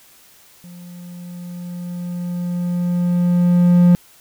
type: tone with level ramp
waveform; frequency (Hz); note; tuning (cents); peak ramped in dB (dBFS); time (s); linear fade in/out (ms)
triangle; 176.1; F3; +15; -34 to -5; 0.64-3.95; 0
effects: white hiss -49 dBFS RMS until 4.2 s